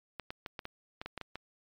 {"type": "clicks", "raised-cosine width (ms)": 0.3, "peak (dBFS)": -23, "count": 10, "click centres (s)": [0.197, 0.305, 0.462, 0.592, 0.654, 1.015, 1.06, 1.177, 1.213, 1.356], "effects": ["MP3 96 kbps"]}